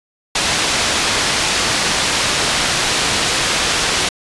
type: low-pass noise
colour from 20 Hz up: white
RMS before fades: -17 dBFS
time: 0.35-4.09 s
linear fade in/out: 5 ms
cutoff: 5300 Hz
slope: 12 dB/octave
effects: resampled to 24000 Hz